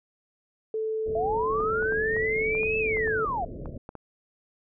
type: tone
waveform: sine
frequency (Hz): 438.8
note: A4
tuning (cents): -5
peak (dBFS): -26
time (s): 0.74-3.25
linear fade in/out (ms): 2
type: low-pass noise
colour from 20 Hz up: pink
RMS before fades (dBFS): -38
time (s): 1.06-3.78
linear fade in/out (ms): 5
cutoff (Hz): 630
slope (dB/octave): 96
type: linear two-way sweep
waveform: sine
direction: up then down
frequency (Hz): 646 to 2637 to 646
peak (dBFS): -26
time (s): 1.15-3.45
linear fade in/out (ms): 5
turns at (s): 2.78
type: clicks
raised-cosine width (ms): 1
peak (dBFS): -25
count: 11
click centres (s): 1.604 / 1.825 / 1.923 / 2.166 / 2.551 / 2.632 / 2.97 / 3.075 / 3.658 / 3.891 / 3.953
effects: none